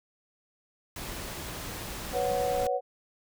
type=noise; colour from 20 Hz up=pink; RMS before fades=-38 dBFS; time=0.96-2.67 s; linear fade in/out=2 ms
type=chord; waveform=sine; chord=B suspended second; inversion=none; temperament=equal; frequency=493.9 / 554.4 / 740 Hz; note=B4 / C#5 / F#5; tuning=0 / 0 / 0 cents; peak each=-30 dBFS; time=2.12-2.81 s; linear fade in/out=50 ms
effects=none